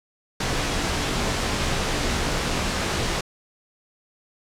pink noise with comb filter, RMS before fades -24 dBFS, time 0.4-3.21 s, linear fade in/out 5 ms, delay 19 ms, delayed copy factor -0.5, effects low-pass 7000 Hz 12 dB/octave

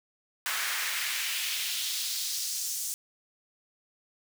pink noise with high-pass filter sweep, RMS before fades -32 dBFS, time 0.46-2.94 s, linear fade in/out 0 ms, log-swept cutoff 1400 to 7100 Hz, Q 1.6, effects none

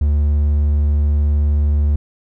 triangle tone, 73.42 Hz, D2, in tune, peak -10 dBFS, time 0.01-1.96 s, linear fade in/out 5 ms, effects none

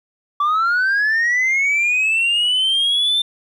sine linear sweep, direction up, 1146 to 3586 Hz, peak -12 dBFS, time 0.4-3.22 s, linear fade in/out 5 ms, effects tanh soft clip ceiling -13 dBFS + 9-bit

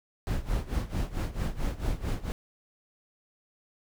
brown noise with tremolo, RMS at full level -27 dBFS, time 0.27-2.32 s, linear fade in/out 0 ms, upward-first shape sine, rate 4.5 Hz, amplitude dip 85%, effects none

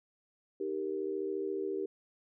sine chord, Eb major, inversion none, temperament equal, 311.1 / 392 / 466.2 Hz, Eb4 / G4 / Bb4, 0 / 0 / 0 cents, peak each -40 / -34 / -40 dBFS, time 0.6-1.86 s, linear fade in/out 5 ms, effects none

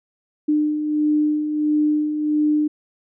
sine beating tone pair, 300 / 301.5 Hz, D4 / D4, +37 / +46 cents, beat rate 1.5 Hz, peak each -26 / -17 dBFS, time 0.48-2.68 s, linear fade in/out 10 ms, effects none

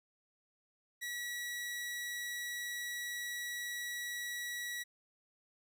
sawtooth tone, 1933 Hz, B6, 38 cents flat, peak -35 dBFS, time 1.01-4.84 s, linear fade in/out 20 ms, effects none

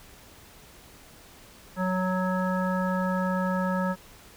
harmonic tone, 185 Hz, F#3, in tune, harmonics 1 / 3 / 5 / 7 / 9, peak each -26 / -31 / -33 / -34 / -36 dBFS, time 1.76-3.96 s, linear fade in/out 50 ms, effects pink hiss -51 dBFS RMS until 4.36 s

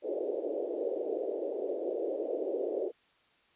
pink band-pass noise, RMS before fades -34 dBFS, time 0.02-2.92 s, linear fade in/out 50 ms, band 350 to 580 Hz, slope 48 dB/octave, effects white hiss -67 dBFS RMS until 3.55 s + resampled to 8000 Hz

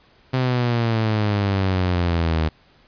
sawtooth exponential sweep, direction down, 130.8 to 78.1 Hz, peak -14 dBFS, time 0.33-2.49 s, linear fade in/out 10 ms, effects pink hiss -55 dBFS RMS until 2.87 s + resampled to 11025 Hz

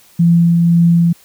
sine tone with tremolo, 169.8 Hz, F3, 48 cents flat, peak -6 dBFS, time 0.19-1.13 s, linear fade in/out 10 ms, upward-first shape triangle, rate 1.9 Hz, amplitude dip 25%, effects white hiss -47 dBFS RMS until 1.24 s

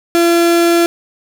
35% pulse tone, 340.4 Hz, F4, 44 cents flat, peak -7 dBFS, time 0.15-0.86 s, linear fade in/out 0 ms, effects none

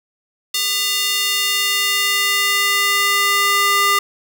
square tone with high-pass filter sweep, 401 Hz, G4, 39 cents sharp, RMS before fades -17 dBFS, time 0.54-3.99 s, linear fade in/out 5 ms, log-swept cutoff 3500 to 1300 Hz, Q 1.4, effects none

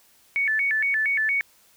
sine tone with vibrato, 1975.5 Hz, B6, in tune, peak -20 dBFS, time 0.36-1.41 s, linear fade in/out 0 ms, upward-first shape square, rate 4.3 Hz, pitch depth 210 cents each way, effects white hiss -58 dBFS RMS until 1.76 s

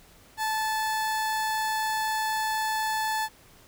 30% pulse tone, 872 Hz, A5, 16 cents flat, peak -23 dBFS, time 0.37-3.29 s, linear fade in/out 50 ms, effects pink hiss -55 dBFS RMS until 3.67 s

